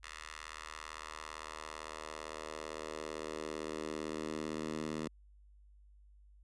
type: tone with high-pass filter sweep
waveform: 10% pulse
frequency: 77.78 Hz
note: D#2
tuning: in tune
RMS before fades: -43 dBFS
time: 0.03-5.08 s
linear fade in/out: 5 ms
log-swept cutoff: 1600 to 210 Hz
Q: 1.3
effects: added 50 Hz sine -58 dBFS peak until 6.43 s + resampled to 22050 Hz